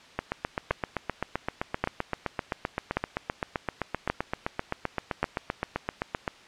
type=two click trains; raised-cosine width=0.5 ms; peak=-12 / -9 dBFS; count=48 / 5; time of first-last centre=0.19-6.278 / 0.71-5.23 s; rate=7.72 / 0.885 Hz; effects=white hiss -51 dBFS RMS until 6.47 s + low-pass 4000 Hz 12 dB/octave